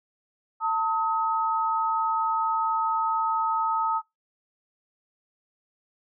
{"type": "tone pair together", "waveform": "sine", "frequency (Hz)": [895.4, 1271], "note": ["A5", "D#6"], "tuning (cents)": [30, 36], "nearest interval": "tritone", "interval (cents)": 606, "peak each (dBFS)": -25, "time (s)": [0.6, 4.02], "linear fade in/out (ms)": 50, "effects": ["noise-tail reverb RT60 0.2 s tail -24 dB re dry"]}